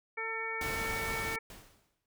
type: harmonic tone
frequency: 448.6 Hz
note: A4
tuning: 34 cents sharp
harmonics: 1 / 2 / 3 / 4 / 5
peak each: -42 / -43 / -42 / -41 / -37 dBFS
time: 0.17-1.39 s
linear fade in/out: 10 ms
type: noise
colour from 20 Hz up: pink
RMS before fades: -39 dBFS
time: 0.61-1.36 s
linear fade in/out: 2 ms
type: noise with exponential decay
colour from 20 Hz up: pink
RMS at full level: -47 dBFS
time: 1.5-2.06 s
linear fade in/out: 2 ms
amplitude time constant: 120 ms
effects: none